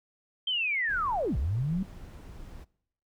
sine linear two-way sweep, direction down then up, 3180 to 54.6 to 196.6 Hz, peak -26 dBFS, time 0.47-1.83 s, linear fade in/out 5 ms, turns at 1.37 s
brown noise, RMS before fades -44 dBFS, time 0.88-2.65 s, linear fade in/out 20 ms
effects noise-tail reverb RT60 0.7 s tail -22 dB re dry

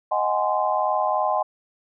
sine chord, Ab dominant seventh, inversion second, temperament just, 623 / 747.5 / 830.6 / 1038.3 Hz, Eb5 / Gb5 / Ab5 / C6, +2 / +17 / 0 / -14 cents, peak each -25 dBFS, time 0.11-1.43 s, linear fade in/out 10 ms, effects none

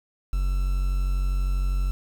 triangle tone with quantisation, 46.25 Hz, F#1, in tune, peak -19 dBFS, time 0.33-1.91 s, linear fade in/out 0 ms, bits 7, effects none

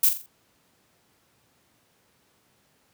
violet noise with echo, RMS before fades -18 dBFS, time 0.03-0.09 s, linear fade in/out 5 ms, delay 43 ms, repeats 4, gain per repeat -8 dB, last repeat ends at 0.262 s, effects pink hiss -65 dBFS RMS until 2.93 s + high-pass 100 Hz 12 dB/octave

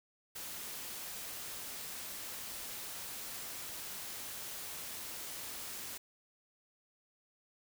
white noise, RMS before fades -44 dBFS, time 0.35-5.98 s, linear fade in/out 10 ms, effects none

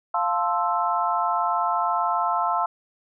sine chord, F major seventh, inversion none, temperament equal, 698.5 / 880 / 1046.5 / 1318.5 Hz, F5 / A5 / C6 / E6, 0 / 0 / 0 / 0 cents, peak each -26 dBFS, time 0.14-2.66 s, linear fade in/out 5 ms, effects none

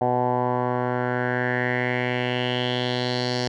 10% pulse tone with low-pass filter sweep, 124.2 Hz, B2, 10 cents sharp, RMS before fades -24 dBFS, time 0.01-3.48 s, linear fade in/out 5 ms, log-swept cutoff 780 to 5000 Hz, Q 4.3, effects none

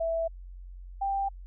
sine tone pair in turn, 659 / 788.4 Hz, E5 / G5, -1 / +10 cents, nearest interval minor third, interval 311 cents, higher second, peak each -26 dBFS, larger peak neither, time 0-0.28 / 1.01-1.29 s, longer neither, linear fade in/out 10 ms, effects added 45 Hz sine -41 dBFS peak until 1.46 s

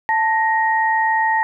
sine tone pair together, 883 / 1873.7 Hz, A5 / A#6, +6 / +8 cents, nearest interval octave + minor second, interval 1302 cents, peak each -16 / -19 dBFS, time 0.09-1.43 s, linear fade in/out 0 ms, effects none

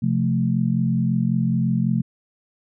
sine chord, F major, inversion second, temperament equal, 130.81 / 174.61 / 220 Hz, C3 / F3 / A3, 0 / 0 / 0 cents, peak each -22 dBFS, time 0.02-2.02 s, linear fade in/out 10 ms, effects none

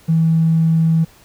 triangle tone, 162.5 Hz, E3, 24 cents flat, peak -7 dBFS, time 0.08-1.05 s, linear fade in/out 20 ms, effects tanh soft clip ceiling -9 dBFS + pink hiss -48 dBFS RMS until 1.24 s

